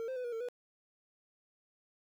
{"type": "tone with pitch steps", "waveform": "triangle", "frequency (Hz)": [456, 520, 501, 479.4, 451.2, 490.6], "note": ["A#4", "C5", "B4", "A#4", "A4", "B4"], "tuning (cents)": [-38, -11, 25, 48, 44, -12], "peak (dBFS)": -34, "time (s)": [0, 0.486], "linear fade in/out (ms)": 0, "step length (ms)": 81, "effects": ["11-bit"]}